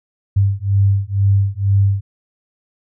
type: beating tone pair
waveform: sine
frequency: 98 / 100.1 Hz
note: G2 / G2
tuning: 0 / +37 cents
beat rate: 2.1 Hz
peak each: -15 dBFS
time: 0.36-2.01 s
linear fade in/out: 10 ms
effects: none